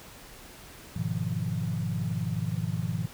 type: chord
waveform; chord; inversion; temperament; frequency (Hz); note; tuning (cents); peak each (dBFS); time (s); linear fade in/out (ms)
sine; F half-diminished seventh; first; equal; 103.83 / 123.47 / 155.56 / 174.61; Ab2 / Cb3 / Eb3 / F3; 0 / 0 / 0 / 0; -33; 0.96-3.06; 5
effects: pink hiss -48 dBFS RMS until 3.13 s